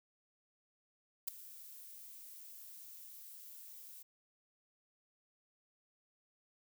violet noise with ADSR envelope, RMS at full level -34 dBFS, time 1.27-4.03 s, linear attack 13 ms, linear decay 5 ms, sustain -19 dB, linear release 12 ms, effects none

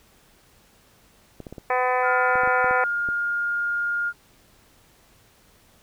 clicks, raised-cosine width 2 ms, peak -23 dBFS, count 10, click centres 1.403 / 1.468 / 1.526 / 1.582 / 2.356 / 2.435 / 2.475 / 2.644 / 2.71 / 3.088 s
harmonic tone, 252.2 Hz, B3, 36 cents sharp, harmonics 2 / 3 / 4 / 5 / 6 / 7 / 8 / 9 / 10, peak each -25 / -24 / -26 / -30 / -39 / -29 / -35 / -33 / -42 dBFS, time 1.7-2.84 s, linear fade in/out 2 ms
sine tone, 1415 Hz, F6, 22 cents sharp, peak -22 dBFS, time 2.02-4.13 s, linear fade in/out 50 ms
effects pink hiss -57 dBFS RMS until 5.82 s

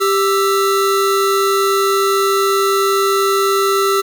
square tone pair together, 393.2 / 1323.4 Hz, G4 / E6, +5 / +6 cents, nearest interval octave + major sixth, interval 2101 cents, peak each -15 / -17 dBFS, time 0-4.02 s, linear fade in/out 20 ms, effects 8-bit

